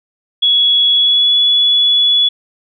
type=tone with pitch glide; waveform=sine; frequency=3365 to 3408 Hz; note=G#7 to G#7; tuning=+22 to +44 cents; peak=-8 dBFS; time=0.42-2.29 s; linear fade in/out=10 ms; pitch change=+22 cents; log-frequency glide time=0.92-1.35 s; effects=none